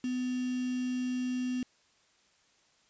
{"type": "tone with quantisation", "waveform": "sine", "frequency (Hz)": 251.4, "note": "B3", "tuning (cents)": 31, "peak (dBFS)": -30, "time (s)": [0.04, 1.63], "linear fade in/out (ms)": 2, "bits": 7, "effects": ["white hiss -67 dBFS RMS until 2.89 s", "resampled to 16000 Hz"]}